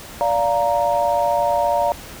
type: chord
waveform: sine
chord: Bb major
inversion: first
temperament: just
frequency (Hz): 582.7 / 699.2 / 932.3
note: D5 / F5 / Bb5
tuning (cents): -14 / +2 / 0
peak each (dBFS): -20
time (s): 0.21-1.92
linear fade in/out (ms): 0
effects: pink hiss -37 dBFS RMS until 2.2 s